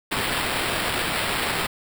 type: noise with sample-and-hold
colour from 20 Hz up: white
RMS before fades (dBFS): -25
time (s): 0.11-1.67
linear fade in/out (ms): 10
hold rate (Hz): 6300
effects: none